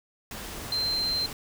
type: tone in noise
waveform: sine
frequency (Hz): 4128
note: C8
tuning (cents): -24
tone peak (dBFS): -25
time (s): 0.72-1.26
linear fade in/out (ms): 2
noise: pink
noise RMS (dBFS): -38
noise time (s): 0.31-1.33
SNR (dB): +10
effects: none